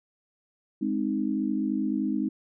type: chord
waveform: sine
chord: Ab major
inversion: none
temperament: equal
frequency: 207.7 / 261.6 / 311.1 Hz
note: Ab3 / C4 / Eb4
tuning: 0 / 0 / 0 cents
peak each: -29 dBFS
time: 0.81-2.29 s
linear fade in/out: 10 ms
effects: none